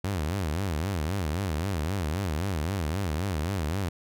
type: tone with vibrato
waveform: sawtooth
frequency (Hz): 86.5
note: F2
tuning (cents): -16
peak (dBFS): -23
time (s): 0.04-3.89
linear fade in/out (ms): 5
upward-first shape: sine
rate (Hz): 3.8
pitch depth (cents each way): 270
effects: none